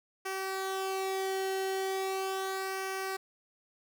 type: tone with flanger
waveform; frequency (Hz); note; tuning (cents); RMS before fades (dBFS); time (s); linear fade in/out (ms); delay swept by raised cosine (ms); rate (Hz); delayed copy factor
sawtooth; 383.1; G4; -40; -34; 0.25-3.17; 10; 0.26 to 0.83; 0.38; -0.55
effects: none